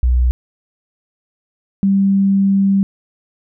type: tone pair in turn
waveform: sine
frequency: 61.74 / 196.01 Hz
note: B1 / G3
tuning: 0 / 0 cents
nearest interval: octave + minor sixth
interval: 2000 cents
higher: second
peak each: -10 dBFS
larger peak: neither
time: 0.03-0.31 / 1.83-2.83 s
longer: second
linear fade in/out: 0 ms
effects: none